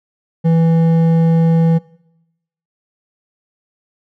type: tone with hard clipping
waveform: sine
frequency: 164.7 Hz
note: E3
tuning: 1 cent flat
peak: -11 dBFS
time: 0.44-1.79 s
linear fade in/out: 20 ms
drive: 8 dB
effects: noise-tail reverb RT60 0.9 s tail -23 dB re dry